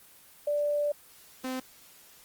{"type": "tone pair in turn", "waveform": ["sine", "sawtooth"], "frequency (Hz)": [586, 258.1], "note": ["D5", "C4"], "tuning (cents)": [-4, -23], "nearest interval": "octave + major second", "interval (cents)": 1419, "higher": "first", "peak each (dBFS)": [-25, -28], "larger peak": "first", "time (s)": [[0.47, 0.92], [1.44, 1.6]], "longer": "first", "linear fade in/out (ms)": 5, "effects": ["white hiss -55 dBFS RMS until 2.24 s", "Opus 24 kbps"]}